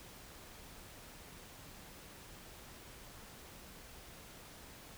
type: silence
effects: pink hiss -54 dBFS RMS until 4.97 s